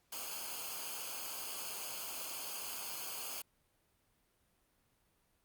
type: noise with comb filter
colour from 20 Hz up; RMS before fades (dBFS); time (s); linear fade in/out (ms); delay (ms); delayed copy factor
white; -43; 0.12-3.42; 5; 0.53; -0.7
effects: pink hiss -75 dBFS RMS until 5.44 s + Opus 48 kbps